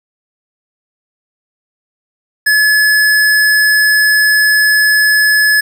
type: tone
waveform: square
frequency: 1710 Hz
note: A6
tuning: 50 cents flat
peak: -8 dBFS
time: 2.46-5.61 s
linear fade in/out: 10 ms
effects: 7-bit